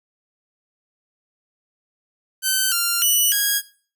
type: tone with pitch steps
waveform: 5% pulse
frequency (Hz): 1534 / 1391 / 2958 / 1644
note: G6 / F6 / F#7 / G#6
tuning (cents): -38 / -7 / -1 / -18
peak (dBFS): -7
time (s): 2.42-3.62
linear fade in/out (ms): 50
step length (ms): 300
effects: noise-tail reverb RT60 0.4 s tail -17 dB re dry